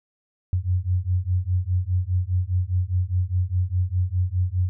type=beating tone pair; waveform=sine; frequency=88.7 / 93.6 Hz; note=F2 / F#2; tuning=+27 / +20 cents; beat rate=4.9 Hz; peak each=-23 dBFS; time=0.53-4.69 s; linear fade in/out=0 ms; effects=none